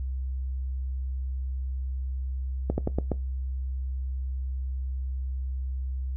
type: slowing click train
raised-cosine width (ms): 2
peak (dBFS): -12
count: 5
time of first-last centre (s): 2.7-3.117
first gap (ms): 80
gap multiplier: 1.18
effects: noise-tail reverb RT60 0.2 s tail -19 dB re dry + added 65 Hz sine -28 dBFS peak until 6.16 s